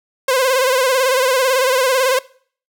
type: tone with vibrato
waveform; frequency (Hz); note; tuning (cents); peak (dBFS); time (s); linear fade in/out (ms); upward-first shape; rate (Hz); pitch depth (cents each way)
sawtooth; 519; C5; -14; -9; 0.28-2.19; 5; sine; 18; 78
effects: noise-tail reverb RT60 0.5 s tail -22 dB re dry